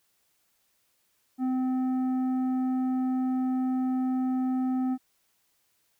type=tone with tanh clipping; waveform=sine; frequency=257.3 Hz; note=C4; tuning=29 cents flat; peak=-26 dBFS; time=1.38-4.98 s; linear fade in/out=50 ms; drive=8 dB; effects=white hiss -71 dBFS RMS until 5.99 s